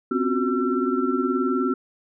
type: tone cluster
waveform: sine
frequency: 254.5 / 273.8 / 352.9 / 371.2 / 1346 Hz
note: C4 / C#4 / F4 / F#4 / E6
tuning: -48 / -21 / +18 / +6 / +36 cents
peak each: -24 / -27 / -31 / -25 / -28 dBFS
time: 0.11-1.74 s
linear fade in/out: 5 ms
effects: none